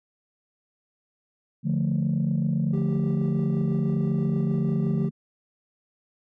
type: chord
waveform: sine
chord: D minor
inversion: none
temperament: equal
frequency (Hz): 146.83 / 174.61 / 220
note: D3 / F3 / A3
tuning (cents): 0 / 0 / 0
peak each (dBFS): -24 / -25 / -26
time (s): 1.63-5.11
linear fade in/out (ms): 50
type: tone with tremolo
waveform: triangle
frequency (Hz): 392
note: G4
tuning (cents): 0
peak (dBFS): -29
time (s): 2.73-5.09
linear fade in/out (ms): 5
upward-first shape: sine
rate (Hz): 6.2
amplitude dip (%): 30
effects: tanh soft clip ceiling -16 dBFS